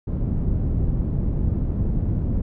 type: low-pass noise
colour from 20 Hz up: pink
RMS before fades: -22 dBFS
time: 0.07-2.42 s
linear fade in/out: 10 ms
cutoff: 200 Hz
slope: 12 dB/octave
effects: none